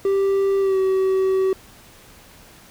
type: tone with pitch glide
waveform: triangle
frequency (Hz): 392 to 380.6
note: G4 to F#4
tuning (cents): 0 to +49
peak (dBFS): -14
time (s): 0.05-1.53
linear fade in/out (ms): 2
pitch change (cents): -51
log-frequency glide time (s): 0.6-0.78
effects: pink hiss -47 dBFS RMS until 2.7 s